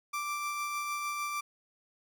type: tone with tremolo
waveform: 30% pulse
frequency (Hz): 1174.7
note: D6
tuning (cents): 0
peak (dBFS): -29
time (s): 0.13-1.41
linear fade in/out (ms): 10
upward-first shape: triangle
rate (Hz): 6.6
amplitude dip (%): 30
effects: none